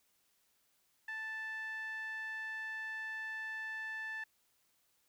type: tone with band-pass filter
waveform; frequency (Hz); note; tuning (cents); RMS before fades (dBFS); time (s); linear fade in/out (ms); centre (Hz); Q
sawtooth; 880; A5; 0; -42; 1.08-4.24; 5; 1900; 8.6
effects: white hiss -75 dBFS RMS until 5.08 s